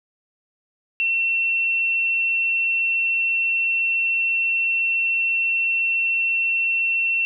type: tone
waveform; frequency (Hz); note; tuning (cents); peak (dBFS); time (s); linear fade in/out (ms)
sine; 2707; E7; +45; -18; 1-7.25; 0
effects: none